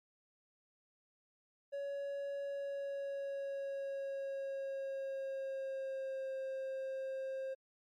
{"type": "tone with pitch glide", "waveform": "triangle", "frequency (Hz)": [561, 531.7], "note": ["C#5", "C5"], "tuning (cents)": [21, 28], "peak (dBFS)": -36, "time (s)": [1.72, 7.55], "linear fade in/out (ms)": 20, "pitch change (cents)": -93, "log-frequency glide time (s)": [2.42, 6.34], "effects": ["MP3 64 kbps"]}